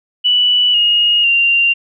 sine tone with pitch steps, 2960 / 2866 / 2775 Hz, F#7 / F7 / F7, 0 / +44 / -12 cents, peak -9 dBFS, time 0.24-1.74 s, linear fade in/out 20 ms, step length 500 ms, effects none

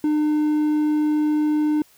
triangle tone, 302.3 Hz, D#4, 50 cents flat, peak -15 dBFS, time 0.04-1.82 s, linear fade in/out 2 ms, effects white hiss -55 dBFS RMS until 1.97 s

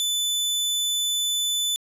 sawtooth tone, 3500 Hz, A7, 10 cents flat, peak -19 dBFS, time 0-1.76 s, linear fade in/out 0 ms, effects resampled to 32000 Hz + 10-bit

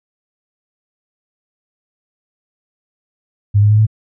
sine tone with pitch steps, 102.1 / 104.31 / 106.56 / 108.86 Hz, G#2 / G#2 / G#2 / A2, -29 / +8 / +45 / -18 cents, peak -7 dBFS, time 3.54-3.868 s, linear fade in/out 20 ms, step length 82 ms, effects none

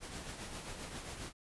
pink noise with tremolo, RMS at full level -43 dBFS, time 0-1.33 s, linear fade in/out 50 ms, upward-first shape triangle, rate 7.5 Hz, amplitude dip 50%, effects resampled to 24000 Hz

